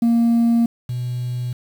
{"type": "tone pair in turn", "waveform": "sine", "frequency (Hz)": [233.1, 123.48], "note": ["A#3", "B2"], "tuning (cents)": [0, 0], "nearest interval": "major seventh", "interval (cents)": 1100, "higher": "first", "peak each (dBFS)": [-10, -21], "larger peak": "first", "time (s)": [[0.02, 0.66], [0.89, 1.53]], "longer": "neither", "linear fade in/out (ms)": 5, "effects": ["tanh soft clip ceiling -12 dBFS", "7-bit"]}